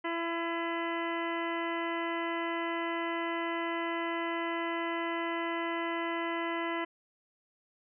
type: harmonic tone with a mistuned harmonic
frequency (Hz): 335.6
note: E4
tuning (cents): +31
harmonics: 1 / 2 / 3 / 4 / 5 / 6 / 7 / 8 / 9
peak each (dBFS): -35 / -39 / -37 / -43 / -43 / -39 / -51 / -51 / -47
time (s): 0.04-6.85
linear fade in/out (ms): 10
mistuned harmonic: 7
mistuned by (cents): +71
effects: none